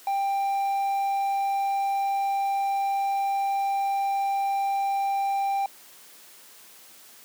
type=tone; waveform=triangle; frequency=790 Hz; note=G5; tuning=13 cents sharp; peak=-21 dBFS; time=0.07-5.66 s; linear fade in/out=2 ms; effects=white hiss -50 dBFS RMS until 7.24 s + high-pass 200 Hz 12 dB/octave